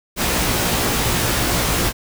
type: noise with comb filter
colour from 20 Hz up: pink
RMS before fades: -19 dBFS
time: 0.16-1.93 s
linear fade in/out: 50 ms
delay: 17 ms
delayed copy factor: +0.65
effects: none